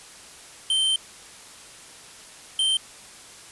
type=tone pair in turn; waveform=square; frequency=3114 / 3125 Hz; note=G7 / G7; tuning=-12 / -6 cents; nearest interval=unison; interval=6 cents; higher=second; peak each=-20 dBFS; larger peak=neither; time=0.7-0.96 / 2.59-2.77 s; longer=first; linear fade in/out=2 ms; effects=white hiss -45 dBFS RMS until 3.51 s + resampled to 24000 Hz